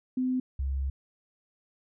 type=tone pair in turn; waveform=sine; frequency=255.4 / 67.65 Hz; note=C4 / C#2; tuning=-42 / -42 cents; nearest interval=octave + major seventh; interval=2300 cents; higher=first; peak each=-25 / -27 dBFS; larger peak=first; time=0.17-0.4 / 0.59-0.9 s; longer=second; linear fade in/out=5 ms; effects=none